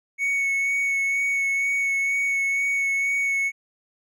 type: tone with vibrato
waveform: triangle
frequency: 2217 Hz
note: C#7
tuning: in tune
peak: -19 dBFS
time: 0.18-3.52 s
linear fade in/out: 50 ms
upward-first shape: sine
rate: 2.1 Hz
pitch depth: 14 cents each way
effects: none